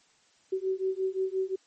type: beating tone pair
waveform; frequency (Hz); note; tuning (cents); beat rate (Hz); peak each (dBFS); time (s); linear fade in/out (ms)
sine; 376.6 / 382.3; F#4 / G4; +31 / -43; 5.7; -30; 0.52-1.56; 10
effects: white hiss -64 dBFS RMS until 1.66 s + MP3 32 kbps